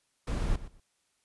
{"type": "noise with echo", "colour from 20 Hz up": "brown", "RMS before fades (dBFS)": -29, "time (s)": [0.27, 0.56], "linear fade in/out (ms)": 5, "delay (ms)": 120, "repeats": 2, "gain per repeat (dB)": -15, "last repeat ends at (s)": 0.8, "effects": ["white hiss -74 dBFS RMS until 1.24 s", "resampled to 24000 Hz"]}